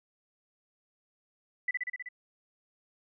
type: tone with echo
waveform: sine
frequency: 1988 Hz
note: B6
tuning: 11 cents sharp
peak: -26 dBFS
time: 1.68-1.71 s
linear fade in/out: 5 ms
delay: 63 ms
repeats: 6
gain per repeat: -2 dB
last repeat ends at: 2.088 s
effects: none